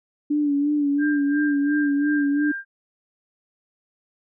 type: tone with vibrato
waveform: sine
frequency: 290 Hz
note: D4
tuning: 22 cents flat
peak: -18 dBFS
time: 0.3-2.52 s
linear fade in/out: 10 ms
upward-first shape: sine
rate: 2.9 Hz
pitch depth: 45 cents each way
type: tone with tremolo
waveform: sine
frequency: 1593 Hz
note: G6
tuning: 27 cents sharp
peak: -25 dBFS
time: 0.98-2.65 s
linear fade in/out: 50 ms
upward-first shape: sine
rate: 2.8 Hz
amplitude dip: 80%
effects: none